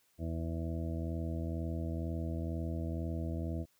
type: harmonic tone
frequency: 82.1 Hz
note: E2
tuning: 6 cents flat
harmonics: 1 / 2 / 3 / 4 / 6 / 7 / 8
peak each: -36 / -41 / -43 / -43 / -50 / -51 / -48 dBFS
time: 0.18-3.66 s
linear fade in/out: 50 ms
effects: white hiss -72 dBFS RMS until 3.79 s